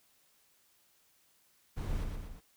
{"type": "noise with echo", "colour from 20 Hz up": "brown", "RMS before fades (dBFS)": -36, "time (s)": [1.76, 2.05], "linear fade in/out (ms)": 20, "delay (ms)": 120, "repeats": 3, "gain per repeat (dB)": -4, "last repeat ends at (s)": 2.41, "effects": ["white hiss -69 dBFS RMS until 2.56 s"]}